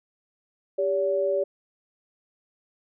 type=tone pair together; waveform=sine; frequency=396.3 / 570.5 Hz; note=G4 / C#5; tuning=+19 / +50 cents; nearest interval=tritone; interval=631 cents; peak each=-26 / -23 dBFS; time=0.78-1.44 s; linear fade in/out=10 ms; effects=none